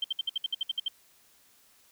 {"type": "tone bursts", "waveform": "sine", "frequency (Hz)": 3136, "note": "G7", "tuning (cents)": 0, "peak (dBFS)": -26, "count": 11, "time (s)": [0.02, 0.883], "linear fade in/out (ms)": 5, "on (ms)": 23, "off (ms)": 61, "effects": ["white hiss -62 dBFS RMS until 1.91 s"]}